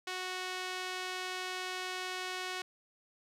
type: tone with band-pass filter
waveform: sawtooth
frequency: 368.8 Hz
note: F#4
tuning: 6 cents flat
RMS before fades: -39 dBFS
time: 0.07-2.62 s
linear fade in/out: 5 ms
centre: 3000 Hz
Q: 0.65
effects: none